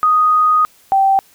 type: tone pair in turn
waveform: sine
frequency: 1244.5 / 778.1 Hz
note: D#6 / G5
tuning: 0 / -13 cents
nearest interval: minor sixth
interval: 813 cents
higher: first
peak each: -9 dBFS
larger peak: neither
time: 0.03-0.65 / 0.92-1.19 s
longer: first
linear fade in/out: 0 ms
effects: white hiss -50 dBFS RMS until 1.34 s